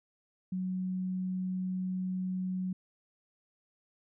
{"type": "tone", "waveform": "sine", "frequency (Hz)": 185.1, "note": "F#3", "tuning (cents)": 1, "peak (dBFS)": -31, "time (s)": [0.52, 2.73], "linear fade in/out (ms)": 5, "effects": []}